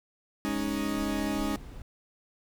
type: chord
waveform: 40% pulse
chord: Ab suspended fourth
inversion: none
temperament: equal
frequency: 207.7 / 277.2 / 311.1 Hz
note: Ab3 / Db4 / Eb4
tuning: 0 / 0 / 0 cents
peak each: -32 dBFS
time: 0.45-1.56 s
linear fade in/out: 0 ms
type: noise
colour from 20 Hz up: brown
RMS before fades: -42 dBFS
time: 0.48-1.82 s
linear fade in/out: 2 ms
effects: none